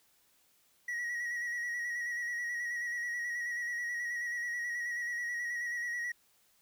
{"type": "tone with vibrato", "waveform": "triangle", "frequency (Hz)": 1914, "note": "A#6", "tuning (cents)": 45, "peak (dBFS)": -32, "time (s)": [0.88, 6.12], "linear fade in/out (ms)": 5, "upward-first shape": "square", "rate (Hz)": 9.3, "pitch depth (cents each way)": 28, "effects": ["white hiss -69 dBFS RMS until 6.61 s"]}